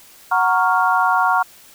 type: chord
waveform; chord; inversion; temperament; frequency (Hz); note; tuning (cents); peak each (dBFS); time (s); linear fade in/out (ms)
sine; Gb major seventh; none; equal; 740 / 932.3 / 1108.7 / 1396.9; Gb5 / Bb5 / Db6 / F6; 0 / 0 / 0 / 0; -19; 0.31-1.43; 10
effects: white hiss -46 dBFS RMS until 1.74 s